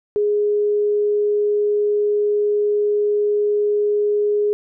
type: tone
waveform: sine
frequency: 415.3 Hz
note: G#4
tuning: in tune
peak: -15 dBFS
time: 0.16-4.53 s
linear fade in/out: 0 ms
effects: none